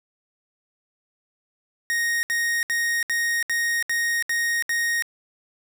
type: tone bursts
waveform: 45% pulse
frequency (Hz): 1864.7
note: A#6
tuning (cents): 0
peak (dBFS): -21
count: 8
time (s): 1.9-5.023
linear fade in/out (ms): 0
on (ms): 330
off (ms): 69
effects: none